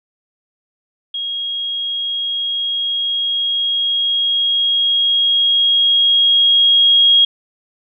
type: tone with level ramp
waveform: sine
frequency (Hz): 3278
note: G#7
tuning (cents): -23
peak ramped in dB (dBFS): -20 to -7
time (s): 1.14-7.25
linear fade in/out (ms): 5
effects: none